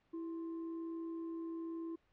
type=tone with frequency modulation; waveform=sine; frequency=330 Hz; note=E4; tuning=2 cents sharp; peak=-40 dBFS; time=0.13-1.96 s; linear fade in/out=10 ms; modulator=721 Hz; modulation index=0.24; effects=pink hiss -75 dBFS RMS until 2.12 s + low-pass 3000 Hz 12 dB/octave